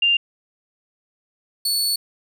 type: tone pair in turn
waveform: sine / sawtooth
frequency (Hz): 2794 / 4435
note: F7 / C#8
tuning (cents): 0 / 0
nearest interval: minor sixth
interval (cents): 800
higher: second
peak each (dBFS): -14 / -16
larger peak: first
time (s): 0.02-0.17 / 1.65-1.96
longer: second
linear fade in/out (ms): 5
effects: none